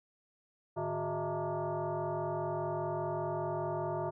sine tone with frequency modulation, 151 Hz, D3, 48 cents sharp, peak -32 dBFS, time 0.76-4.11 s, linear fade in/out 20 ms, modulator 257 Hz, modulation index 3.3, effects none

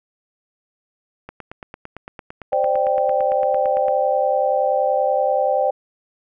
click train, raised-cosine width 0.5 ms, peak -19 dBFS, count 24, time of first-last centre 1.29-3.883 s, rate 8.87 Hz
sine chord, C suspended second, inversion none, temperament equal with one note detuned, 523.3 / 593.8 / 784 Hz, C5 / D5 / G5, 0 / +19 / 0 cents, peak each -20 dBFS, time 2.52-5.71 s, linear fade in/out 10 ms
effects none

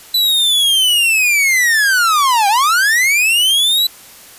45% pulse linear two-way sweep, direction down then up, 4000 to 779 to 4000 Hz, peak -10 dBFS, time 0.14-3.87 s, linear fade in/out 5 ms, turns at 2.48 s, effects white hiss -39 dBFS RMS until 4.38 s + resampled to 32000 Hz

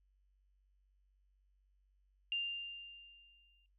sine tone with exponential decay, 2794 Hz, F7, in tune, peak -32 dBFS, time 2.32-3.66 s, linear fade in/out 1 ms, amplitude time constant 290 ms, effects noise-tail reverb RT60 0.1 s tail -17 dB re dry + added 48 Hz sine -70 dBFS peak until 3.78 s

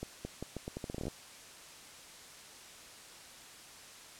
accelerating click train, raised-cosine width 2 ms, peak -25 dBFS, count 15, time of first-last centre 0.03-1.082 s, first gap 220 ms, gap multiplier 0.8, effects white hiss -52 dBFS RMS until 4.19 s + low-pass 9000 Hz 12 dB/octave

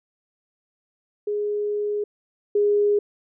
sine tone pair in turn, 415.3 / 412 Hz, G#4 / G#4, 0 / -14 cents, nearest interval unison, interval 14 cents, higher first, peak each -22 / -16 dBFS, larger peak second, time 1.27-2.04 / 2.55-2.99 s, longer first, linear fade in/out 5 ms, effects none

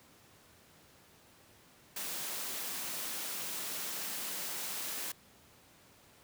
white high-pass noise, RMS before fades -39 dBFS, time 1.96-5.12 s, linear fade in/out 5 ms, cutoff 150 Hz, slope 96 dB/octave, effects pink hiss -61 dBFS RMS until 6.23 s + high-pass 80 Hz 12 dB/octave

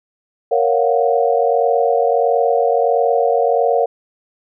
sine chord, Gb major seventh, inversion first, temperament equal, 466.2 / 554.4 / 698.5 / 740 Hz, Bb4 / Db5 / F5 / Gb5, 0 / 0 / 0 / 0 cents, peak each -16 / -18 / -18 / -20 dBFS, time 0.51-3.86 s, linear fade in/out 10 ms, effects none

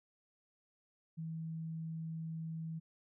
sine tone, 161.8 Hz, E3, 32 cents flat, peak -39 dBFS, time 1.17-2.8 s, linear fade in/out 20 ms, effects none

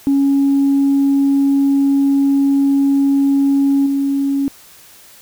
sine tone with level steps, 277.2 Hz, C#4, in tune, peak -9 / -13 dBFS, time 0.07-4.48 s, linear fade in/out 0 ms, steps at 3.86 s, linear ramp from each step 5 ms, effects tanh soft clip ceiling -7 dBFS + white hiss -43 dBFS RMS until 5.21 s

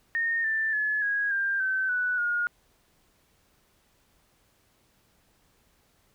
sine tone with pitch steps, 1838 / 1773.3 / 1711 / 1650.8 / 1592.7 / 1536.7 / 1482.6 / 1430.5 Hz, A#6 / A6 / A6 / G#6 / G6 / G6 / F#6 / F6, -25 / +13 / -49 / -11 / +27 / -35 / +3 / +41 cents, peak -24 dBFS, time 0.15-2.47 s, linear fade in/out 0 ms, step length 290 ms, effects pink hiss -66 dBFS RMS until 6.14 s

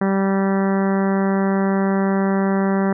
harmonic tone, 194.5 Hz, G3, 13 cents flat, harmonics 1 / 2 / 3 / 4 / 5 / 6 / 7 / 8 / 9 / 10, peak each -17 / -23 / -27 / -29 / -31 / -33 / -34 / -35 / -36 / -37 dBFS, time 0.01-2.93 s, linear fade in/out 5 ms, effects none

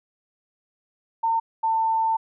sine tone pair in turn, 908 / 895 Hz, A#5 / A5, -46 / +29 cents, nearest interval unison, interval 25 cents, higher first, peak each -19 dBFS, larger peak neither, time 1.23-1.4 / 1.63-2.17 s, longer second, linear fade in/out 10 ms, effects none

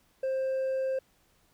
sine tone with hard clipping, 528 Hz, C5, 16 cents sharp, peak -28 dBFS, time 0.23-0.99 s, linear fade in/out 5 ms, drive 2 dB, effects pink hiss -67 dBFS RMS until 1.53 s

